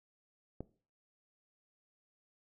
click, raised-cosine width 2 ms, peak -27 dBFS, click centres 0.606 s, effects noise-tail reverb RT60 0.4 s tail -18 dB re dry

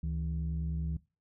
sine tone pair together, 71.74 / 161.9 Hz, D2 / E3, -40 / -31 cents, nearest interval octave + major second, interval 1409 cents, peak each -32 / -34 dBFS, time 0.03-0.97 s, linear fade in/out 5 ms, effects noise-tail reverb RT60 0.3 s tail -21 dB re dry + tanh soft clip ceiling -26 dBFS

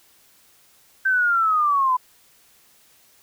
sine linear sweep, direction down, 1562 to 994 Hz, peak -16 dBFS, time 1.05-1.97 s, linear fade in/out 10 ms, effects white hiss -56 dBFS RMS until 3.22 s

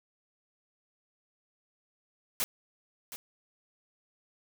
white noise with echo, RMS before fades -30 dBFS, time 2.4-2.44 s, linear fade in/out 0 ms, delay 720 ms, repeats 1, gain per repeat -12 dB, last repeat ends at 3.16 s, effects none

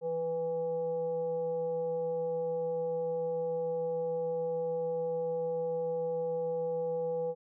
sine tone with frequency modulation, 493.9 Hz, B4, in tune, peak -30 dBFS, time 0.01-7.35 s, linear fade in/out 50 ms, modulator 327 Hz, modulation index 0.4, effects none

